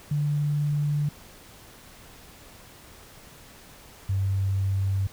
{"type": "tone pair in turn", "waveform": "sine", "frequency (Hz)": [146.83, 97.01], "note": ["D3", "G2"], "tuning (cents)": [0, -18], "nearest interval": "perfect fifth", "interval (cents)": 718, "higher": "first", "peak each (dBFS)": -22, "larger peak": "neither", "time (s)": [[0.11, 1.09], [4.09, 5.07]], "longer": "neither", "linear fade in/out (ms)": 5, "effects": ["pink hiss -49 dBFS RMS until 5.12 s"]}